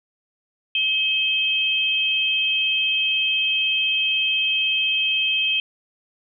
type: tone pair together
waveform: sine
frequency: 2565 / 3159 Hz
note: E7 / G7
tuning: -48 / +13 cents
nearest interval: major third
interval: 361 cents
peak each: -21 dBFS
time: 0.75-5.6 s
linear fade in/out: 2 ms
effects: none